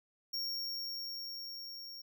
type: tone with level ramp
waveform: square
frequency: 5530 Hz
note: F8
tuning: 18 cents flat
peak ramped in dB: -35 to -46 dBFS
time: 0.33-2.02 s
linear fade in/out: 10 ms
effects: none